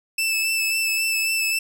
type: tone with vibrato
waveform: sawtooth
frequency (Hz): 2637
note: E7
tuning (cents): 0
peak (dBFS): -17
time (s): 0.18-1.59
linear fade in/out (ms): 5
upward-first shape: sine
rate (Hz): 3.7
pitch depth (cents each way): 20
effects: none